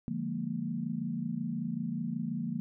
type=chord; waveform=sine; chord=Bb dominant seventh; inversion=first; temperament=equal; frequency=146.83 / 174.61 / 207.7 / 233.1 Hz; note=D3 / F3 / Ab3 / Bb3; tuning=0 / 0 / 0 / 0 cents; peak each=-40 / -37 / -39 / -35 dBFS; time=0.08-2.6 s; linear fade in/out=0 ms; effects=none